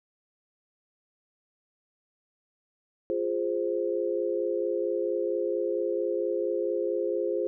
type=chord; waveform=sine; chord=F minor; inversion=none; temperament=equal with one note detuned; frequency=349.2 / 413.6 / 523.3 Hz; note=F4 / Ab4 / C5; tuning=0 / -7 / 0 cents; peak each=-30 dBFS; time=3.1-7.47 s; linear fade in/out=0 ms; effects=none